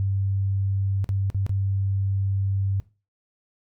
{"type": "tone with dropouts", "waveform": "sine", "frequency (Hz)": 97.7, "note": "G2", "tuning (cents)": -5, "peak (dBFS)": -21, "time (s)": [0, 2.8], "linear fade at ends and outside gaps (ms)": 0, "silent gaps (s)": [[1.043, 1.091], [1.301, 1.346], [1.465, 1.494]], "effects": ["noise-tail reverb RT60 0.3 s tail -18 dB re dry"]}